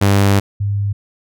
sawtooth / sine tone pair in turn, 99.7 / 101.15 Hz, G2 / G#2, +30 / -45 cents, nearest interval unison, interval 25 cents, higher second, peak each -6 / -15 dBFS, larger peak first, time 0.01-0.4 / 0.6-0.93 s, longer first, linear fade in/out 10 ms, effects none

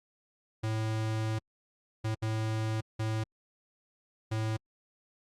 square tone bursts at uneven times, 110 Hz, A2, in tune, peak -30 dBFS, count 5, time 0.63-1.39 / 2.04-2.15 / 2.22-2.81 / 2.99-3.24 / 4.31-4.57 s, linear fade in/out 10 ms, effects low-pass 8000 Hz 12 dB/octave + Opus 48 kbps

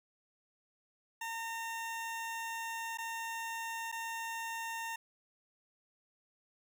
20% pulse tone with dropouts, 913 Hz, A#5, 36 cents flat, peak -33 dBFS, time 1.21-4.96 s, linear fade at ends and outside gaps 5 ms, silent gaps 2.974-2.984 / 3.917-3.924 s, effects none

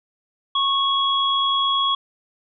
sine tone pair together, 1100 / 3331 Hz, C#6 / G#7, -14 / +4 cents, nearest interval octave + perfect fifth, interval 1918 cents, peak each -20 dBFS, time 0.55-1.95 s, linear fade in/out 5 ms, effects none

